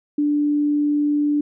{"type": "tone", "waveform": "sine", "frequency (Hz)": 293.7, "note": "D4", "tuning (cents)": 0, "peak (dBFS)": -16, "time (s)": [0.18, 1.41], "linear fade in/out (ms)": 5, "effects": []}